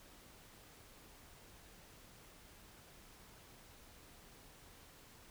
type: silence
effects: pink hiss -60 dBFS RMS until 5.3 s